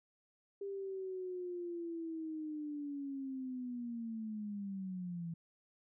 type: linear sweep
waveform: sine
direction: down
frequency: 399.8 to 164.81 Hz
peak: -39 dBFS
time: 0.61-5.34 s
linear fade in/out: 5 ms
effects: none